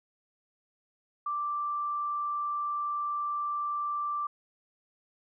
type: tone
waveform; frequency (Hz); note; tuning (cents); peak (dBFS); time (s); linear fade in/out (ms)
sine; 1174.7; D6; 0; -29; 1.26-4.27; 5
effects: none